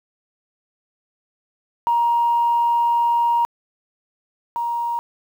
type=tone pair in turn; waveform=sine; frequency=942 / 942 Hz; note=A#5 / A#5; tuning=+18 / +18 cents; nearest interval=unison; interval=0 cents; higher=neither; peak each=-14 / -20 dBFS; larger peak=first; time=1.87-3.45 / 4.56-4.99 s; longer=first; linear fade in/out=0 ms; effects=tanh soft clip ceiling -10 dBFS + 8-bit

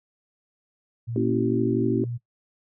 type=tone with pitch glide; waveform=sine; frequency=116.54 to 119.54 Hz; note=A#2 to A#2; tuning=0 to +44 cents; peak=-28 dBFS; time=1.07-2.18 s; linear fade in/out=20 ms; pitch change=+44 cents; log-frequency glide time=1.18-1.5 s
type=chord; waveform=sine; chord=A# diminished seventh; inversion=none; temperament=equal with one note detuned; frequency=233.1 / 277.2 / 329.6 / 382.2 Hz; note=A#3 / C#4 / E4 / G4; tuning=0 / 0 / 0 / -44 cents; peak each=-26 dBFS; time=1.16-2.04 s; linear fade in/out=2 ms
effects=noise-tail reverb RT60 0.1 s tail -18 dB re dry

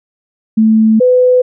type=tone pair in turn; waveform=sine; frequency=219.9 / 502.1 Hz; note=A3 / B4; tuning=-1 / +29 cents; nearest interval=octave + major second; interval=1430 cents; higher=second; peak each=-5 dBFS; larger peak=neither; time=0.57-1 / 1-1.42 s; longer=first; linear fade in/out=10 ms; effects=none

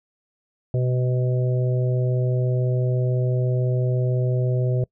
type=harmonic tone; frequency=126 Hz; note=B2; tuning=35 cents sharp; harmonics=1 / 3 / 4 / 5; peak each=-19 / -29 / -31 / -33 dBFS; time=0.74-4.84 s; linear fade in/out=2 ms; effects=noise-tail reverb RT60 0.1 s tail -25 dB re dry

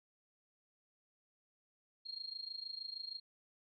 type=tone with amplitude modulation; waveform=sine; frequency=4234 Hz; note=C8; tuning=20 cents sharp; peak=-39 dBFS; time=2.05-3.2 s; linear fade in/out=20 ms; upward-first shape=sine; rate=26.4 Hz; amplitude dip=85%; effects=none

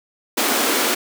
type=high-pass noise; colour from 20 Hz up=pink; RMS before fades=-19 dBFS; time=0.37-0.95 s; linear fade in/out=10 ms; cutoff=240 Hz; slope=48 dB/octave; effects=none

